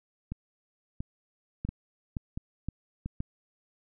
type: two click trains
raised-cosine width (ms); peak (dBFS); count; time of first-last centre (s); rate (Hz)
5; -20 / -22; 4 / 5; 1.65-3.204 / 0.32-3.06; 1.93 / 1.46
effects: none